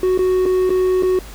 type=tone with dropouts; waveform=triangle; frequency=370 Hz; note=F#4; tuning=in tune; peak=-11 dBFS; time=0.03-1.19 s; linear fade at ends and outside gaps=2 ms; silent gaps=0.177-0.19 / 0.456-0.461 / 0.695-0.703 / 1.025-1.032 s; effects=added 50 Hz sine -35 dBFS peak until 1.34 s + pink hiss -39 dBFS RMS until 1.34 s